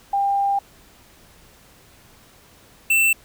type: tone pair in turn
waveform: sine / square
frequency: 797 / 2675 Hz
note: G5 / E7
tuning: +28 / +25 cents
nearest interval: octave + major sixth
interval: 2097 cents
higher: second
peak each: -17 / -15 dBFS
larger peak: second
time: 0.13-0.59 / 2.9-3.13 s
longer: first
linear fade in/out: 5 ms
effects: pink hiss -51 dBFS RMS until 3.24 s